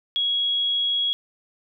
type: tone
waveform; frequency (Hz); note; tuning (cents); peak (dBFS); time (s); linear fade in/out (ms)
sine; 3322; G#7; 0; -20; 0.16-1.13; 0
effects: none